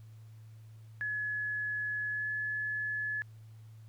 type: tone with pitch glide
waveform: sine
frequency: 1699 to 1711.8 Hz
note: G#6 to A6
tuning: +39 to -48 cents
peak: -32 dBFS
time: 1.01-3.22 s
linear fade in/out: 0 ms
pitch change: +13 cents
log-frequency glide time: 2.1-2.28 s
effects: added 110 Hz sine -49 dBFS peak until 3.88 s + pink hiss -69 dBFS RMS until 3.88 s